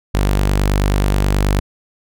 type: tone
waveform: sawtooth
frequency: 49.35 Hz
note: G1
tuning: 12 cents sharp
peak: -9 dBFS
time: 0.14-1.6 s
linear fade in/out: 10 ms
effects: none